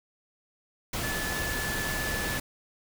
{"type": "tone in noise", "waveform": "sine", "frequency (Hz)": 1733, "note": "A6", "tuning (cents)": -27, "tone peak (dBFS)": -33, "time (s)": [1.03, 2.38], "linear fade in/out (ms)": 5, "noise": "pink", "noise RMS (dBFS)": -32, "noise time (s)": [0.93, 2.4], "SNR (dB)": -4, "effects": []}